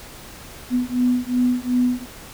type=beating tone pair; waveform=sine; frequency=246.9 / 249.6 Hz; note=B3 / B3; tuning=0 / +19 cents; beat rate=2.7 Hz; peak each=-20 dBFS; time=0.7-2.06 s; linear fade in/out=50 ms; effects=pink hiss -40 dBFS RMS until 2.33 s